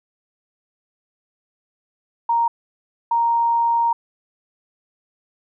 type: tone bursts at uneven times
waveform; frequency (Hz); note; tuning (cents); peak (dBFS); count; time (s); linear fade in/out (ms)
sine; 932.3; A#5; 0; -15; 2; 2.29-2.48 / 3.11-3.93; 5
effects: none